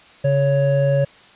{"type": "tone pair together", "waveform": "triangle", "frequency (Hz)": [139.81, 557], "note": ["C#3", "C#5"], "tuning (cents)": [15, 8], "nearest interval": "2 octaves", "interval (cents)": 2393, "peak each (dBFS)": -15, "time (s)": [0.24, 1.05], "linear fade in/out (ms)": 10, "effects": ["white hiss -47 dBFS RMS until 1.35 s", "resampled to 8000 Hz"]}